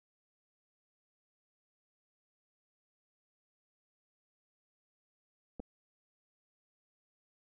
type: clicks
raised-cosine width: 2 ms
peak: -30 dBFS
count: 2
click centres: 5.597 / 5.601 s
effects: none